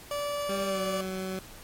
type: tone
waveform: 30% pulse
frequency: 580 Hz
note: D5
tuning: 22 cents flat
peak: -27 dBFS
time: 0.11-1.01 s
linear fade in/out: 2 ms
type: tone with pitch glide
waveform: 20% pulse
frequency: 197.5 to 188.15 Hz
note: G3 to F#3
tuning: +13 to +29 cents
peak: -27 dBFS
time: 0.49-1.39 s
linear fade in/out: 2 ms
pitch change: -84 cents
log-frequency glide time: 0.66-0.8 s
effects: pink hiss -48 dBFS RMS until 1.63 s + MP3 64 kbps